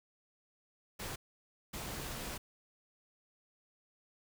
pink noise bursts at uneven times, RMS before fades -42 dBFS, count 2, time 0.99-1.16 / 1.73-2.38 s, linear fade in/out 10 ms, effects none

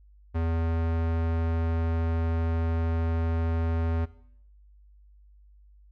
square tone with low-pass filter, 82.41 Hz, E2, in tune, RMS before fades -27 dBFS, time 0.34-4.06 s, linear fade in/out 20 ms, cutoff 1800 Hz, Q 0.63, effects noise-tail reverb RT60 0.7 s tail -18 dB re dry + added 50 Hz sine -52 dBFS peak until 5.91 s

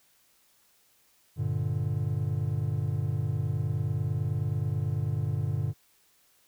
triangle chord, G minor, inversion none, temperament just, 98 / 117.6 / 147 Hz, G2 / Bb2 / D3, 0 / +16 / +2 cents, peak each -29 dBFS, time 1.36-5.74 s, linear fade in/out 50 ms, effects white hiss -65 dBFS RMS until 6.47 s

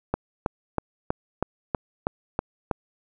click train, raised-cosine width 1 ms, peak -9 dBFS, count 9, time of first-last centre 0.14-2.712 s, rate 3.11 Hz, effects none

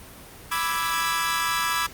sawtooth chord, E dominant seventh, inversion second, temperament equal, 987.8 / 1174.7 / 1318.5 / 1661.2 Hz, B5 / D6 / E6 / G#6, 0 / 0 / 0 / 0 cents, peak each -25 dBFS, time 0.51-1.87 s, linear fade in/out 10 ms, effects pink hiss -44 dBFS RMS until 1.93 s + Opus 32 kbps

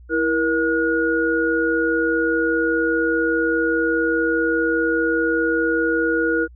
sine tone cluster, 328.3 / 473.2 / 1444 Hz, E4 / A#4 / F#6, -7 / +26 / -43 cents, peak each -21 dBFS, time 0.09-6.48 s, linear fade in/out 50 ms, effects added 60 Hz sine -41 dBFS peak until 6.55 s

